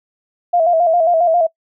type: tone with vibrato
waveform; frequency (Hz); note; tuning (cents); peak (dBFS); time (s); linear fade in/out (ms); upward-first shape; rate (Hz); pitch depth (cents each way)
sine; 675; E5; +41; -10; 0.53-1.47; 10; square; 7.4; 67
effects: noise-tail reverb RT60 0.1 s tail -23 dB re dry